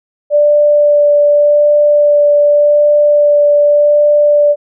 sine tone with vibrato, 587.3 Hz, D5, in tune, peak -5 dBFS, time 0.3-4.56 s, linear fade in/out 50 ms, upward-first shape sine, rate 0.86 Hz, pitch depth 9 cents each way, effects none

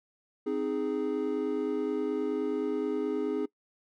triangle chord, Ab major, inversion first, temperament equal, 261.6 / 311.1 / 415.3 Hz, C4 / Eb4 / Ab4, 0 / 0 / 0 cents, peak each -32 / -31 / -29 dBFS, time 0.46-3.46 s, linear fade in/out 10 ms, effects noise-tail reverb RT60 0.1 s tail -22 dB re dry

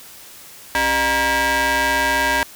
sawtooth ring-modulated tone, 335.7 Hz, E4, 32 cents sharp, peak -9 dBFS, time 0.75-2.43 s, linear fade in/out 0 ms, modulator 1280 Hz, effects white hiss -41 dBFS RMS until 2.55 s

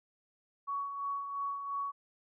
sine tone with tremolo, 1121 Hz, C#6, 19 cents sharp, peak -32 dBFS, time 0.67-1.92 s, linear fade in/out 20 ms, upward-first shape sine, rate 2.9 Hz, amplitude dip 50%, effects none

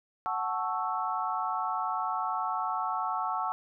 sine chord, F# minor seventh, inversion none, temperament equal, 740 / 880 / 1108.7 / 1318.5 Hz, F#5 / A5 / C#6 / E6, 0 / 0 / 0 / 0 cents, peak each -34 dBFS, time 0.26-3.52 s, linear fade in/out 0 ms, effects none

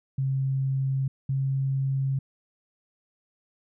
sine tone pair in turn, 134.4 / 135.18 Hz, C3 / C#3, +47 / -43 cents, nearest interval unison, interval 10 cents, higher second, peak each -23 dBFS, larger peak neither, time 0.18-1.08 / 1.29-2.19 s, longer neither, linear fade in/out 5 ms, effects none

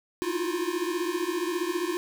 square tone cluster, 311.7 / 324.6 / 346.1 / 361 Hz, D#4 / E4 / F4 / F#4, +3 / -27 / -16 / -43 cents, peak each -38 / -37 / -31 / -32 dBFS, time 0.22-1.97 s, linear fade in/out 0 ms, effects none

